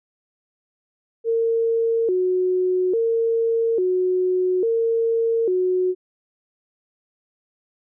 sine tone with vibrato, 409.7 Hz, G#4, 24 cents flat, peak -17 dBFS, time 1.24-5.95 s, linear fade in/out 50 ms, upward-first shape square, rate 0.59 Hz, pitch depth 190 cents each way, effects none

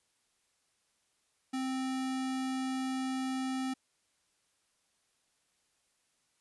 square tone, 261.6 Hz, C4, in tune, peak -33 dBFS, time 1.53-3.74 s, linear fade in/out 10 ms, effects white hiss -75 dBFS RMS until 6.4 s + resampled to 24000 Hz

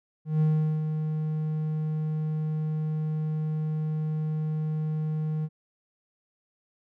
triangle tone with ADSR envelope, 155.1 Hz, D#3, 5 cents flat, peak -17 dBFS, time 0.25-5.49 s, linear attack 160 ms, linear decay 400 ms, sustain -7 dB, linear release 48 ms, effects none

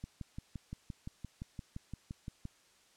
click train, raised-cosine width 5 ms, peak -29 dBFS, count 15, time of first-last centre 0.04-2.454 s, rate 5.8 Hz, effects white hiss -66 dBFS RMS until 2.96 s + low-pass 8000 Hz 12 dB/octave

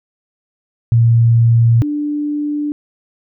sine tone pair in turn, 116.2 / 295 Hz, A#2 / D4, -5 / +8 cents, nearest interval octave + major third, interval 1613 cents, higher second, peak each -7 / -16 dBFS, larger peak first, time 0.92-1.82 / 1.82-2.72 s, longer neither, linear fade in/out 0 ms, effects none

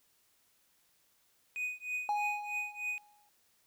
triangle tone with tremolo, 2489 Hz, D#7, in tune, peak -30 dBFS, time 1.56-2.98 s, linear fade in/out 0 ms, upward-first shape triangle, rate 3.2 Hz, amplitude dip 100%
triangle tone with exponential decay, 830.6 Hz, G#5, in tune, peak -26 dBFS, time 2.09-3.29 s, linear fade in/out 1 ms, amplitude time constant 260 ms
effects white hiss -71 dBFS RMS until 3.66 s

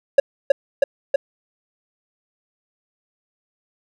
triangle tone with echo, 554.4 Hz, C#5, in tune, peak -4 dBFS, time 0.18-0.2 s, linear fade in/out 5 ms, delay 320 ms, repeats 3, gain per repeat -2 dB, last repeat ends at 1.16 s, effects none

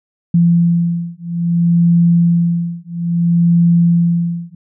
sine beating tone pair, 170.4 / 171 Hz, F3 / F3, -42 / -36 cents, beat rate 0.6 Hz, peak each -13 dBFS, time 0.34-4.55 s, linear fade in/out 5 ms, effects none

